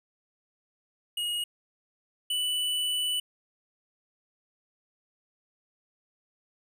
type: tone pair in turn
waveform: square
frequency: 2883 / 2974 Hz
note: F#7 / F#7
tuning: -46 / +8 cents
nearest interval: minor second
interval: 54 cents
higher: second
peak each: -29 / -27 dBFS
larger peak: second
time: 1.17-1.44 / 2.3-3.2 s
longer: second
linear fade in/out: 5 ms
effects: none